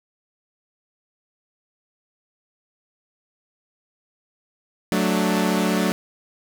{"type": "chord", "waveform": "sawtooth", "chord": "D major", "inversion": "first", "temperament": "equal", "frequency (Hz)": [185, 220, 293.7], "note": ["F#3", "A3", "D4"], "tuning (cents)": [0, 0, 0], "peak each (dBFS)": [-18, -19, -21], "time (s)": [4.92, 5.92], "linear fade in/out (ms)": 0, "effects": []}